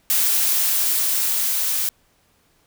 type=noise with level ramp; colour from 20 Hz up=blue; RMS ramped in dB=-18 to -22 dBFS; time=0.1-1.89 s; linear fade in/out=0 ms; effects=pink hiss -61 dBFS RMS until 2.66 s